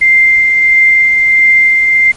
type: tone with tremolo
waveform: sine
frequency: 2094 Hz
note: C7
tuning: 1 cent sharp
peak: -3 dBFS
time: 0.01-2.12 s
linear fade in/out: 10 ms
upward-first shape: sine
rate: 1.5 Hz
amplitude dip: 30%
effects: pink hiss -35 dBFS RMS until 2.16 s + MP3 48 kbps